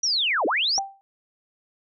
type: linear two-way sweep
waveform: sine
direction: down then up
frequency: 5920 to 261.6 to 5920 Hz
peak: -20 dBFS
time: 0.03-0.79 s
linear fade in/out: 5 ms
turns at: 0.46 s
type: tone with exponential decay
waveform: sine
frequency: 784 Hz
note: G5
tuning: in tune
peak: -20 dBFS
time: 0.78-1.01 s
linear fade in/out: 0 ms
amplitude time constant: 48 ms
effects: none